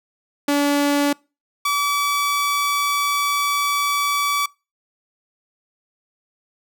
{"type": "tone pair in turn", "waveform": "sawtooth", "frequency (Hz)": [287, 1148], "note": ["D4", "D6"], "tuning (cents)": [-40, -40], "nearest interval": "2 octaves", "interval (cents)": 2400, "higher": "second", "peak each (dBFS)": [-12, -14], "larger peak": "first", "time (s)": [[0.48, 1.13], [1.65, 4.46]], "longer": "second", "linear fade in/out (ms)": 5, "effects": ["noise-tail reverb RT60 0.3 s tail -26 dB re dry"]}